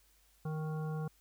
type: harmonic tone with a mistuned harmonic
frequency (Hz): 155.56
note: D#3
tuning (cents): 0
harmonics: 1 / 3 / 5 / 7 / 9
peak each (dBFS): -35 / -45 / -49 / -52 / -54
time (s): 0.45-1.08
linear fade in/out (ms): 5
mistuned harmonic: 7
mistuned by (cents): +22
effects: added 50 Hz sine -69 dBFS peak until 1.2 s + white hiss -69 dBFS RMS until 1.2 s